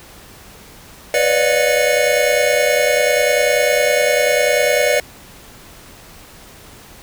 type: tone cluster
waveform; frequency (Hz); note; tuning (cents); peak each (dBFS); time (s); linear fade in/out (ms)
square; 494.2 / 575 / 605 / 710 / 2201; B4 / D5 / D#5 / F5 / C#7; +1 / -37 / -49 / +28 / -13; -19 / -19 / -19 / -26 / -21; 1.14-5; 2
effects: pink hiss -41 dBFS RMS until 7.02 s